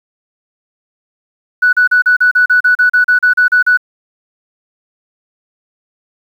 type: tone bursts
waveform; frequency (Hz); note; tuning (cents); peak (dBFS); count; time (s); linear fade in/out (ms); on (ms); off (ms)
sine; 1480; F#6; 0; -5; 15; 1.62-3.774; 10; 110; 36
effects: tanh soft clip ceiling -1 dBFS + 7-bit